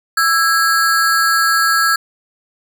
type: ring-modulated tone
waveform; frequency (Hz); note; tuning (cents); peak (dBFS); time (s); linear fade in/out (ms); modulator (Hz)
square; 1488; F#6; +9; -9; 0.17-1.96; 5; 157
effects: none